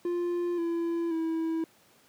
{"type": "tone with pitch steps", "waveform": "triangle", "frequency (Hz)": [349.2, 337.1, 325.4], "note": ["F4", "E4", "E4"], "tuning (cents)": [0, 39, -22], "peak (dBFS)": -25, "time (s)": [0.05, 1.64], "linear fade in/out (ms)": 2, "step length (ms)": 530, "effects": ["pink hiss -61 dBFS RMS until 2.08 s", "high-pass 150 Hz 12 dB/octave"]}